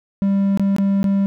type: tone with dropouts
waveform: triangle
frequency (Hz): 197.2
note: G3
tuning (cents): +11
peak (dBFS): -12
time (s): 0.22-1.26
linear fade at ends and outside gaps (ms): 0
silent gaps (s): 0.574-0.596 / 0.764-0.784 / 1.03-1.042
effects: none